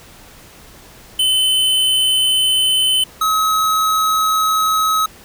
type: tone pair in turn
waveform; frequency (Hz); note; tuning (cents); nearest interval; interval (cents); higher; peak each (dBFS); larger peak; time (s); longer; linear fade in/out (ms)
square; 3043 / 1279.4; F#7 / D#6; +48 / +48; octave + minor third; 1500; first; -13 / -14; first; 1.19-3.04 / 3.21-5.06; neither; 5
effects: pink hiss -42 dBFS RMS until 5.24 s